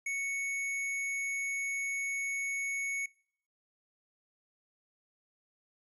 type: tone with tanh clipping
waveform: sine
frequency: 2217 Hz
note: C#7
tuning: in tune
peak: -34 dBFS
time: 0.06-3.06 s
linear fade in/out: 5 ms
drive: 15 dB
effects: noise-tail reverb RT60 0.6 s tail -25 dB re dry + resampled to 32000 Hz